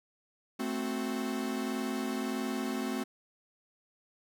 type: chord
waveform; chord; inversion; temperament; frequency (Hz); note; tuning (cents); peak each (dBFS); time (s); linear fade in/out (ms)
45% pulse; F# diminished; first; equal; 220 / 261.6 / 370; A3 / C4 / F#4; 0 / 0 / 0; -36 / -35 / -39; 0.59-3.04; 10
effects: none